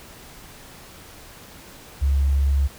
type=tone; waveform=sine; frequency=69.3 Hz; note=C#2; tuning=in tune; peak=-16 dBFS; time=2.01-2.68 s; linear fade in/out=20 ms; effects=pink hiss -44 dBFS RMS until 2.78 s

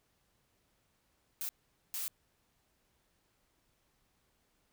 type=noise bursts at uneven times; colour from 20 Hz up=blue; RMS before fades=-38 dBFS; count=2; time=1.41-1.49 / 1.94-2.08 s; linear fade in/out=0 ms; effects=pink hiss -75 dBFS RMS until 4.72 s

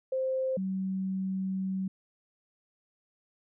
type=tone pair in turn; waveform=sine; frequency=523.3 / 190 Hz; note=C5 / F#3; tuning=0 / +46 cents; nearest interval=octave + tritone; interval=1754 cents; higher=first; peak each=-27 / -29 dBFS; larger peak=first; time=0.12-0.57 / 0.57-1.88 s; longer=second; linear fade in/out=5 ms; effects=none

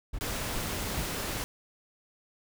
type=noise bursts; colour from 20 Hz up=brown; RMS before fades=-32 dBFS; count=3; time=0.13-1.027 s; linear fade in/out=10 ms; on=59 ms; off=360 ms
type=noise; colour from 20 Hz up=pink; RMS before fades=-34 dBFS; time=0.21-1.44 s; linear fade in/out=0 ms
effects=none

